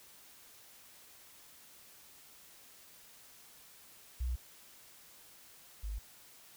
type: tone pair in turn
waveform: sine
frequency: 61.74 / 51.92 Hz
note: B1 / G#1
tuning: 0 / 0 cents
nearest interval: minor third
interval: 300 cents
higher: first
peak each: -32 / -36 dBFS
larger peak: first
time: 4.2-4.36 / 5.83-5.99 s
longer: neither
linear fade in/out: 10 ms
effects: white hiss -58 dBFS RMS until 6.56 s